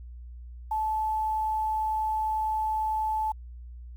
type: tone with quantisation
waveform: sine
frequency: 869 Hz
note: A5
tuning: 22 cents flat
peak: -25 dBFS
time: 0.71-3.32 s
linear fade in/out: 5 ms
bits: 9
effects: added 60 Hz sine -40 dBFS peak until 3.96 s